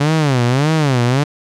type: tone with vibrato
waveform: sawtooth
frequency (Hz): 138.4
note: C#3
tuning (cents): -2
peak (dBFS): -8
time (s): 0-1.24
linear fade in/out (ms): 10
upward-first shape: sine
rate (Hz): 1.7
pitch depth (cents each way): 250
effects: low-pass 7000 Hz 12 dB/octave